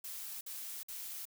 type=noise bursts; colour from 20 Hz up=blue; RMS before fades=-44 dBFS; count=3; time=0.04-1.254 s; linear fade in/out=5 ms; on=370 ms; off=52 ms; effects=none